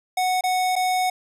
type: tone with dropouts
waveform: square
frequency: 738 Hz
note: F#5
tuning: 5 cents flat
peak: -20 dBFS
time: 0.17-1.1 s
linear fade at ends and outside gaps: 5 ms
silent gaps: 0.41-0.437 / 0.756-0.762 s
effects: resampled to 32000 Hz + 10-bit